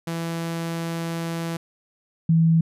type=tone pair in turn; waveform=sawtooth / sine; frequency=166.5 / 163.64 Hz; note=E3 / E3; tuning=+18 / -12 cents; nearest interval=unison; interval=30 cents; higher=first; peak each=-22 / -14 dBFS; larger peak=second; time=0.07-1.57 / 2.29-2.61 s; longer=first; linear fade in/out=5 ms; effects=resampled to 32000 Hz